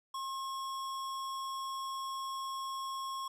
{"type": "tone with sample-and-hold", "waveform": "sine", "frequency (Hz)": 1072, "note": "C6", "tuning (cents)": 42, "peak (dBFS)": -36, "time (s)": [0.14, 3.28], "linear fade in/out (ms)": 5, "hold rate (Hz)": 4410, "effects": ["low-pass 11000 Hz 12 dB/octave"]}